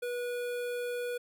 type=tone with notch filter; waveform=square; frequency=486.8 Hz; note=B4; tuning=25 cents flat; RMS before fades=-35 dBFS; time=0.02-1.18 s; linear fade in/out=10 ms; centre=5800 Hz; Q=1.1; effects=none

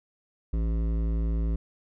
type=tone with hard clipping; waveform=triangle; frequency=55.5 Hz; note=A1; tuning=16 cents sharp; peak=-26 dBFS; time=0.53-1.56 s; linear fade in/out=5 ms; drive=17 dB; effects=none

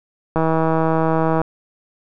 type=click train; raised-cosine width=1 ms; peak=-5 dBFS; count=171; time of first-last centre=0.36-1.416 s; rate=161 Hz; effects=none

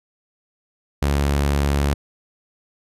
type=tone; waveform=sawtooth; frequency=71 Hz; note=C#2; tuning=42 cents sharp; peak=-13 dBFS; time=1.02-1.94 s; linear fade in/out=5 ms; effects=resampled to 32000 Hz

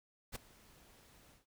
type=noise with ADSR envelope; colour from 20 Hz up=pink; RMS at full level=-41 dBFS; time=0.32-1.46 s; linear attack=36 ms; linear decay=10 ms; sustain=-22 dB; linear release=150 ms; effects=none

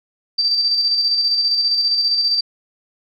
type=tone with tremolo; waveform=sine; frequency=4667 Hz; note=D8; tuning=12 cents flat; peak=-13 dBFS; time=0.38-2.41 s; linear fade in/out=10 ms; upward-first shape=square; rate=15 Hz; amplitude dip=35%; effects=none

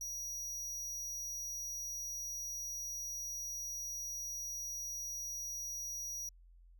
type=tone; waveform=45% pulse; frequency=5780 Hz; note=F#8; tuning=41 cents flat; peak=-40 dBFS; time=0.01-6.29 s; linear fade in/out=2 ms; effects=added 43 Hz sine -57 dBFS peak until 6.79 s

